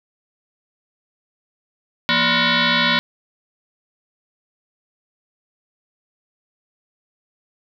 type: tone with frequency modulation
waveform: sine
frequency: 989 Hz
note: B5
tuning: 2 cents sharp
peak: -14 dBFS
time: 2.09-2.99 s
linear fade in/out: 0 ms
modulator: 409 Hz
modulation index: 7.7
effects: none